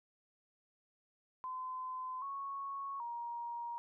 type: tone with pitch steps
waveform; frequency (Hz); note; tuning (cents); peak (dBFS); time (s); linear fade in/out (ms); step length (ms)
sine; 1025 / 1105 / 944; C6 / C#6 / A#5; -36 / -6 / +22; -39; 1.44-3.78; 0; 780
effects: none